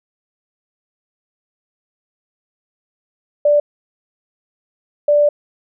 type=tone bursts at uneven times; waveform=sine; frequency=587.3 Hz; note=D5; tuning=in tune; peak=-9 dBFS; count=2; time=3.45-3.6 / 5.08-5.29 s; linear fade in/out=5 ms; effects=none